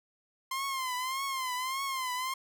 sawtooth tone with vibrato, 1046.5 Hz, C6, in tune, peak -28 dBFS, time 0.51-2.34 s, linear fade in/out 5 ms, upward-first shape triangle, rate 1.7 Hz, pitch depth 100 cents each way, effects none

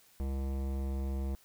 sine tone with hard clipping, 67.4 Hz, C#2, 48 cents flat, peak -34 dBFS, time 0.2-1.35 s, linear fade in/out 0 ms, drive 17 dB, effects white hiss -63 dBFS RMS until 1.44 s

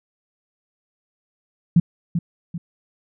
sine tone with echo, 170 Hz, F3, 46 cents flat, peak -9 dBFS, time 1.76-1.8 s, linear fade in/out 5 ms, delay 390 ms, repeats 2, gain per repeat -8 dB, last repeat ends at 2.58 s, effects none

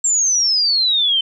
sine exponential sweep, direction down, 7500 to 3055 Hz, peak -13 dBFS, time 0.04-1.21 s, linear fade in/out 5 ms, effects none

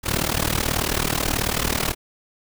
pink noise with amplitude modulation, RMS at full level -19 dBFS, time 0.03-1.95 s, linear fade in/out 50 ms, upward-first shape sine, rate 38.4 Hz, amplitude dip 90%, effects none

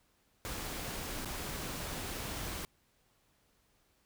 pink noise with dropouts, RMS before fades -40 dBFS, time 0.45-2.65 s, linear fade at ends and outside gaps 0 ms, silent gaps 1.248-1.256 s, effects pink hiss -72 dBFS RMS until 4.05 s

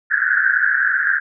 pink band-pass noise, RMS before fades -17 dBFS, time 0.1-1.2 s, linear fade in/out 20 ms, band 1500 to 1700 Hz, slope 96 dB/octave, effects none

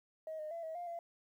sine tone with pitch steps, 633 / 614 / 673 / 641 / 702 / 682 Hz, D#5 / D#5 / E5 / E5 / F5 / F5, +30 / -23 / +36 / -49 / +9 / -41 cents, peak -39 dBFS, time 0.27-0.99 s, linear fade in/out 2 ms, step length 120 ms, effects tanh soft clip ceiling -36 dBFS + 12-bit

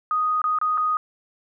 sine tone with dropouts, 1244.5 Hz, D#6, in tune, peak -19 dBFS, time 0.11-0.97 s, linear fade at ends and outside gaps 1 ms, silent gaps 0.417-0.441 / 0.587-0.614 / 0.775-0.779 s, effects none

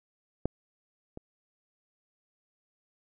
clicks, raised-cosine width 2 ms, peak -14 / -27 dBFS, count 2, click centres 0.456 / 1.174 s, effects none

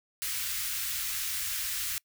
white band-stop noise, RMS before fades -33 dBFS, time 0.22-1.98 s, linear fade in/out 0 ms, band 100 to 1400 Hz, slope 24 dB/octave, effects noise-tail reverb RT60 0.1 s tail -25 dB re dry

